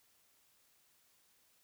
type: silence
effects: white hiss -71 dBFS RMS until 1.63 s